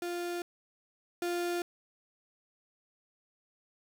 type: tone pair in turn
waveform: 35% pulse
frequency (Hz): 349.2 / 349.2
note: F4 / F4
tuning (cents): 0 / 0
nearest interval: unison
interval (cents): 0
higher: neither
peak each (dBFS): -32 / -29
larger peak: second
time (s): 0.02-0.42 / 1.22-1.62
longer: neither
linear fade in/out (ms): 2
effects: none